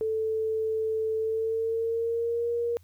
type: tone with pitch glide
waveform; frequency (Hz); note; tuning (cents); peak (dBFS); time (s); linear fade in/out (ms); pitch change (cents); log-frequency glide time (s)
sine; 440 to 471.6; A4 to A#4; 0 to +20; -25; 0.01-2.77; 0; +120; 1.17-2.5
effects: added 87 Hz sine -53 dBFS peak until 2.83 s + white hiss -67 dBFS RMS until 2.83 s